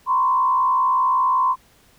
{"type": "tone with frequency modulation", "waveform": "sine", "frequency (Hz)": 1032, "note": "C6", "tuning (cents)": -24, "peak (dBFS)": -15, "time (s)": [0.06, 1.56], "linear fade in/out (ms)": 50, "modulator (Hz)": 65.2, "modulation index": 0.79, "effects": ["pink hiss -55 dBFS RMS until 1.98 s"]}